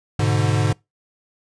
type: chord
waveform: square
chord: G# diminished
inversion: none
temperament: equal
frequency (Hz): 103.83 / 123.47 / 146.83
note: G#2 / B2 / D3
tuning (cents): 0 / 0 / 0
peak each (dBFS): -20 / -24 / -22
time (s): 0.19-0.73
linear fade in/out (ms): 5
effects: noise-tail reverb RT60 0.2 s tail -24 dB re dry + resampled to 22050 Hz